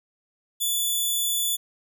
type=tone; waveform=10% pulse; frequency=3466 Hz; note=A7; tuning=27 cents flat; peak=-15 dBFS; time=0.6-1.57 s; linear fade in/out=20 ms; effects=none